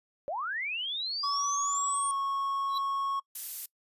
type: linear sweep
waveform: sine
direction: up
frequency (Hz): 528 to 8870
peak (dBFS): -31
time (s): 0.28-2.11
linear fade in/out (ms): 0
type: tone with pitch glide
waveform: triangle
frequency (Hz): 1130 to 1100.4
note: C#6 to C#6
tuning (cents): +33 to -13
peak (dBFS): -27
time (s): 1.23-3.2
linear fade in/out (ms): 10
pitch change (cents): -46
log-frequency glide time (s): 1.79-2.14
type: tone with exponential growth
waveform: triangle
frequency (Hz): 3951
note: B7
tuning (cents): 0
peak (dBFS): -28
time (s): 2.68-2.78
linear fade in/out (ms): 5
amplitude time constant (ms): 20
type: noise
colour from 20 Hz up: violet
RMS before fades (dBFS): -35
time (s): 3.35-3.66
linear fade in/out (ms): 5
effects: noise-tail reverb RT60 0.1 s tail -23 dB re dry + resampled to 32000 Hz